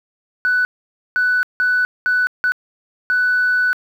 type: tone bursts at uneven times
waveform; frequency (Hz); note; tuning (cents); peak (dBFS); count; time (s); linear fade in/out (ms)
sine; 1490; F#6; +12; -12; 6; 0.45-0.65 / 1.16-1.43 / 1.6-1.85 / 2.06-2.27 / 2.44-2.52 / 3.1-3.73; 0
effects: tanh soft clip ceiling -10 dBFS + 8-bit